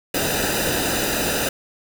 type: noise with comb filter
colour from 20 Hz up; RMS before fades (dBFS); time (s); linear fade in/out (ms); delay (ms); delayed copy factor
pink; -22; 0.14-1.49; 5; 0.91; -0.75
effects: none